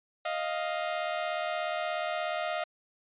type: tone pair together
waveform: sawtooth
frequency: 623 / 699.8 Hz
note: D#5 / F5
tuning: +2 / +3 cents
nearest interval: major second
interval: 201 cents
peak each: -29 / -29 dBFS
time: 0.25-2.64 s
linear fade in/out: 5 ms
effects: resampled to 8000 Hz